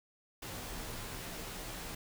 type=noise with comb filter; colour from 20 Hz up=pink; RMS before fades=-43 dBFS; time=0.42-1.95 s; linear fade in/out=5 ms; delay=14 ms; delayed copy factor=-0.55; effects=none